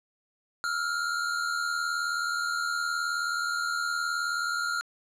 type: tone pair together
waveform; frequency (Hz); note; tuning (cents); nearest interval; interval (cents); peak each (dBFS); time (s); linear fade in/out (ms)
square; 1330.9 / 1410; E6 / F6; +16 / +16; minor second; 100; -35 / -29; 0.64-4.81; 0
effects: low-pass 9000 Hz 12 dB/octave